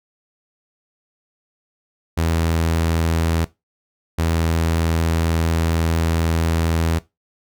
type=tone bursts at uneven times; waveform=sawtooth; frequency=82.2 Hz; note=E2; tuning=4 cents flat; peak=-13 dBFS; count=2; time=2.17-3.45 / 4.18-6.99 s; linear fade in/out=10 ms; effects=noise-tail reverb RT60 0.2 s tail -18 dB re dry